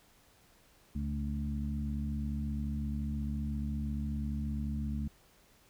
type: harmonic tone with a mistuned harmonic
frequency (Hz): 71.5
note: D2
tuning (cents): -46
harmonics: 1 / 2 / 3 / 4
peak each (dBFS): -35 / -40 / -37 / -48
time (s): 0.95-5.08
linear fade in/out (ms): 5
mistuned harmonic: 3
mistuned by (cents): +24
effects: pink hiss -64 dBFS RMS until 5.69 s